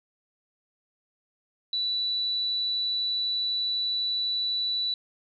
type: tone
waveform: sine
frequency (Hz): 3956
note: B7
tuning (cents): +2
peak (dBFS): -25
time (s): 1.73-4.94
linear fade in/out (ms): 2
effects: none